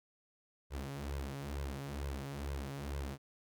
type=tone with flanger; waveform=sawtooth; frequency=69.6 Hz; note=C#2; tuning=8 cents sharp; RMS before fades=-41 dBFS; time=0.7-3.18 s; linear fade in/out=50 ms; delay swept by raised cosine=1.9 to 7.1 ms; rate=2.2 Hz; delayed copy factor=+1; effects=none